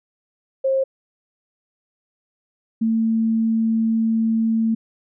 sine tone pair in turn, 534 / 224.5 Hz, C5 / A3, +35 / +35 cents, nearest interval octave + minor third, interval 1500 cents, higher first, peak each -16 dBFS, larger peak neither, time 0.64-0.84 / 2.81-4.75 s, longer second, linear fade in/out 10 ms, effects none

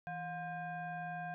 sine tone with frequency modulation, 714 Hz, F5, 38 cents sharp, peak -39 dBFS, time 0.07-1.34 s, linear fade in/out 0 ms, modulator 878 Hz, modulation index 1, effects none

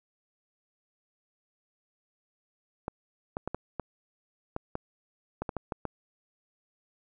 clicks, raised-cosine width 1 ms, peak -18 dBFS, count 12, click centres 2.881 / 3.369 / 3.476 / 3.546 / 3.797 / 4.564 / 4.754 / 5.42 / 5.492 / 5.567 / 5.722 / 5.853 s, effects none

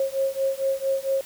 sine beating tone pair, 538 / 542.4 Hz, C5 / C#5, +48 / -38 cents, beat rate 4.4 Hz, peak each -25 dBFS, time 0-1.21 s, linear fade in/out 2 ms, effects white hiss -44 dBFS RMS until 1.25 s

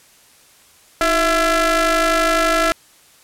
sawtooth ring-modulated tone, 341.3 Hz, F4, 40 cents flat, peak -7 dBFS, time 1.01-2.72 s, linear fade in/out 0 ms, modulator 998 Hz, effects white hiss -50 dBFS RMS until 3.23 s + low-pass 12000 Hz 12 dB/octave

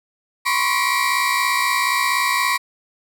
35% pulse tone cluster, 998 / 1062 / 1119 / 1921 / 2340 Hz, B5 / C6 / C#6 / B6 / D7, +18 / +25 / +16 / -48 / -7 cents, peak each -22 dBFS, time 0.45-2.58 s, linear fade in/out 20 ms, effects none

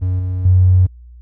triangle tone with level steps, 91.9 Hz, F#2, 11 cents flat, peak -12 / -15 / -3 dBFS, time 0.01-0.87 s, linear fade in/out 20 ms, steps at 0.19 / 0.45 s, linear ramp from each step 5 ms, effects tanh soft clip ceiling -5 dBFS + added 60 Hz sine -36 dBFS peak until 1.21 s

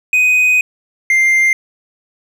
triangle tone pair in turn, 2500 / 2098 Hz, D#7 / C7, +8 / +4 cents, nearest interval minor third, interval 304 cents, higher first, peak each -7 dBFS, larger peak neither, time 0.13-0.61 / 1.1-1.53 s, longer first, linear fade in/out 2 ms, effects none

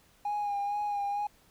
triangle tone with vibrato, 818 Hz, G#5, 26 cents flat, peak -26 dBFS, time 0.25-1.27 s, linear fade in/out 5 ms, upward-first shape sine, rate 2.2 Hz, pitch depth 28 cents each way, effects tanh soft clip ceiling -25 dBFS + pink hiss -63 dBFS RMS until 1.5 s

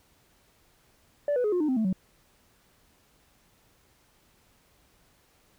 sine tone with pitch steps, 581 / 494.2 / 420.4 / 357.6 / 304.2 / 258.8 / 220.2 / 187.28 Hz, D5 / B4 / G#4 / F4 / D#4 / C4 / A3 / F#3, -19 / +1 / +21 / +41 / -39 / -19 / +2 / +21 cents, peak -21 dBFS, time 1.28-1.928 s, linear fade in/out 2 ms, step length 81 ms, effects tanh soft clip ceiling -21 dBFS + pink hiss -64 dBFS RMS until 5.58 s

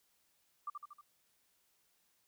sine tone with echo, 1180 Hz, D6, 8 cents sharp, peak -37 dBFS, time 0.67-0.7 s, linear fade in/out 5 ms, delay 78 ms, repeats 4, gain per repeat -4 dB, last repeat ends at 1.012 s, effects white hiss -75 dBFS RMS until 2.27 s

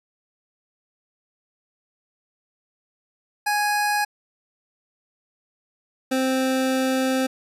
25% pulse tone pair in turn, 830.6 / 261.6 Hz, G#5 / C4, 0 / 0 cents, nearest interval octave + minor sixth, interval 2000 cents, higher first, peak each -16 dBFS, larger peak neither, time 3.46-4.05 / 6.11-7.27 s, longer second, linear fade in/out 10 ms, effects resampled to 32000 Hz

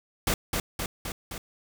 pink noise with echo, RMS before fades -25 dBFS, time 0.27-0.34 s, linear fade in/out 2 ms, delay 260 ms, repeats 4, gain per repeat -3 dB, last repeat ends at 1.38 s, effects none

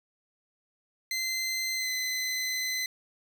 20% pulse tone with pitch glide, 2065 to 2032 Hz, C7 to B6, -23 to +49 cents, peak -24 dBFS, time 1.11-2.86 s, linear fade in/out 2 ms, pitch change -28 cents, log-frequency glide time 1.75-1.9 s, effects none

